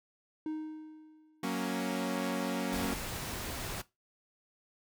triangle tone with exponential decay, 311.1 Hz, D#4, in tune, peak -30 dBFS, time 0.46-1.61 s, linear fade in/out 2 ms, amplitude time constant 250 ms
sawtooth chord, F# major, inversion none, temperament equal, 185 / 233.1 / 277.2 Hz, F#3 / A#3 / C#4, 0 / 0 / 0 cents, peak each -32 dBFS, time 1.43-2.94 s, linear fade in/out 5 ms
pink noise, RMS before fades -39 dBFS, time 2.72-3.82 s, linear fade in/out 10 ms
effects noise-tail reverb RT60 0.2 s tail -17 dB re dry

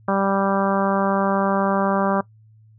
harmonic tone, 196 Hz, G3, in tune, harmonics 1 / 2 / 3 / 4 / 5 / 6 / 7 / 8, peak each -22 / -27 / -23 / -26 / -27 / -26 / -31 / -33 dBFS, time 0.08-2.21 s, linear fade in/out 5 ms, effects noise-tail reverb RT60 0.1 s tail -20 dB re dry + added 109 Hz sine -48 dBFS peak until 2.78 s

